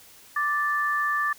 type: tone pair together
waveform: sine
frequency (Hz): 1174.7 / 1760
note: D6 / A6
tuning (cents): 0 / 0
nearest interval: perfect fifth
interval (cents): 700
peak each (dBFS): -25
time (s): 0.36-1.33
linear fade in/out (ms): 5
effects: white hiss -51 dBFS RMS until 1.38 s